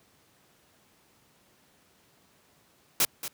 white noise with echo, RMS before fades -23 dBFS, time 3-3.05 s, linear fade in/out 2 ms, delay 230 ms, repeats 1, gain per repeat -12 dB, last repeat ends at 3.28 s, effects pink hiss -63 dBFS RMS until 3.33 s + high-pass 100 Hz 12 dB/octave

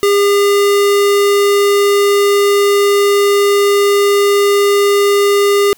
square tone, 404.2 Hz, G#4, 47 cents flat, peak -9 dBFS, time 0.03-5.73 s, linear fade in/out 0 ms, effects white hiss -47 dBFS RMS until 5.77 s

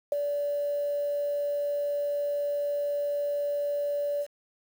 sine tone with ADSR envelope, 578 Hz, D5, 28 cents flat, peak -20 dBFS, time 0.12-4.27 s, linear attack 3 ms, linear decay 13 ms, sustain -6 dB, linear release 59 ms, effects 8-bit

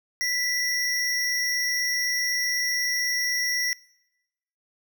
square tone pair together, 1975.5 / 5588 Hz, B6 / F8, 0 / 0 cents, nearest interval octave + tritone, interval 1800 cents, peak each -27 dBFS, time 0.21-3.73 s, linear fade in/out 0 ms, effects noise-tail reverb RT60 1.0 s tail -24 dB re dry

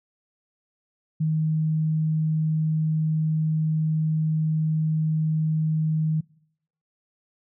sine tone, 156.9 Hz, D#3, 15 cents sharp, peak -20 dBFS, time 1.2-6.21 s, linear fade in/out 10 ms, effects noise-tail reverb RT60 0.7 s tail -24 dB re dry

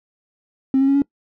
triangle tone with pitch steps, 266.3 / 271.3 / 276.3 / 281.5 Hz, C4 / C#4 / C#4 / C#4, +31 / -37 / -6 / +27 cents, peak -9 dBFS, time 0.74-1.02 s, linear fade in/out 2 ms, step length 70 ms, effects noise-tail reverb RT60 0.1 s tail -25 dB re dry + tanh soft clip ceiling -10 dBFS

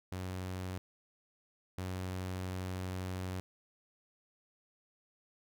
sawtooth tone pair in turn, 92.5 / 92.5 Hz, F#2 / F#2, 0 / 0 cents, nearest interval unison, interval 0 cents, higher neither, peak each -34 / -33 dBFS, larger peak second, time 0.12-0.78 / 1.78-3.4 s, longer second, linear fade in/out 0 ms, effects none

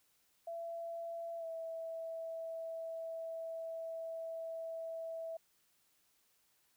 sine tone with pitch glide, 672 to 655.5 Hz, E5 to E5, +33 to -10 cents, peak -40 dBFS, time 0.47-5.37 s, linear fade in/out 5 ms, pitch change -43 cents, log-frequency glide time 1.38-1.45 s, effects white hiss -74 dBFS RMS until 6.76 s

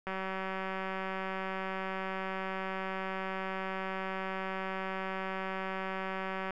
click train, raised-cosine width 0.5 ms, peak -22 dBFS, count 1224, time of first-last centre 0.07-6.507 s, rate 190 Hz, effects none

